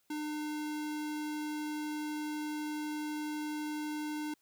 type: tone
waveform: square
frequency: 302 Hz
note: D4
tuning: 48 cents sharp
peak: -36 dBFS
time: 0.1-4.34 s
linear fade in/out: 5 ms
effects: white hiss -74 dBFS RMS until 4.41 s